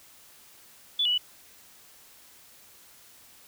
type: tone with pitch steps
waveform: sine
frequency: 3455 / 2932 / 2961 Hz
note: A7 / F#7 / F#7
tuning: -32 / -16 / +1 cents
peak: -22 dBFS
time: 0.99-1.179 s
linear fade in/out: 5 ms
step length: 63 ms
effects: white hiss -54 dBFS RMS until 3.47 s